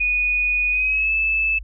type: tone with pitch glide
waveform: sine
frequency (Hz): 2475 to 2621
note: D#7 to E7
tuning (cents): -10 to -11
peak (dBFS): -17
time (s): 0-1.59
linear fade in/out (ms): 10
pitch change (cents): +99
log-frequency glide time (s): 0.71-1.13
effects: added 50 Hz sine -32 dBFS peak until 1.63 s